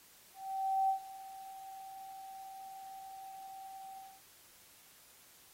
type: tone with ADSR envelope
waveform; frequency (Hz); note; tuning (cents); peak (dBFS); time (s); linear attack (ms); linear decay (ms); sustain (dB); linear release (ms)
sine; 772; G5; -27; -27; 0.34-4.21; 550; 100; -19; 240
effects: white hiss -61 dBFS RMS until 5.53 s + AAC 48 kbps